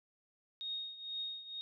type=tone with tremolo; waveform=sine; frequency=3726 Hz; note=A#7; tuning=2 cents flat; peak=-36 dBFS; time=0.61-1.61 s; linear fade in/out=0 ms; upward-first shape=triangle; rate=2.1 Hz; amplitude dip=80%; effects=none